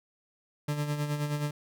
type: tone with tremolo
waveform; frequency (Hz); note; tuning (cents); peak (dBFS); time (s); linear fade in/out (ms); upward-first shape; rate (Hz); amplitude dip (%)
40% pulse; 147.5; D3; +8; -26; 0.68-1.51; 5; sine; 9.5; 55
effects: none